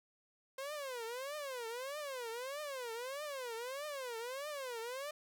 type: tone with vibrato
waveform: sawtooth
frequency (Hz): 522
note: C5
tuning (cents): -4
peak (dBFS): -37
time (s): 0.58-5.11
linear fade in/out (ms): 5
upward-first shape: triangle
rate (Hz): 1.6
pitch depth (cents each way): 280
effects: none